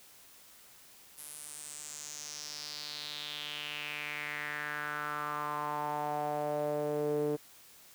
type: tone with band-pass filter sweep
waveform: sawtooth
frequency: 148.5 Hz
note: D3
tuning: 20 cents sharp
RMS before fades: -37 dBFS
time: 1.17-7.37 s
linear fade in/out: 20 ms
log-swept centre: 11000 to 400 Hz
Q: 4.2
effects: white hiss -57 dBFS RMS until 7.94 s